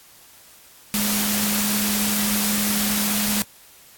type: tone in noise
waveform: sine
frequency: 207.7 Hz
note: G#3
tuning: in tune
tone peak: -23 dBFS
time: 0.94-3.42 s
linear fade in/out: 0 ms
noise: white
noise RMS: -23 dBFS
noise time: 0.94-3.42 s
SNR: -3 dB
effects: white hiss -49 dBFS RMS until 3.97 s + AAC 64 kbps